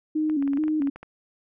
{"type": "tone with vibrato", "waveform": "sine", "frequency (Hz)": 293.7, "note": "D4", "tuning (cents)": 0, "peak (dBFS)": -21, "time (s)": [0.15, 0.9], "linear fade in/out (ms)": 10, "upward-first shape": "square", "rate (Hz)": 2.3, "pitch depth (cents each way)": 88}
{"type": "clicks", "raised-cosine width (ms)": 0.5, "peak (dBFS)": -26, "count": 11, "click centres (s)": [0.298, 0.425, 0.477, 0.534, 0.573, 0.638, 0.681, 0.821, 0.873, 0.96, 1.03]}
{"effects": []}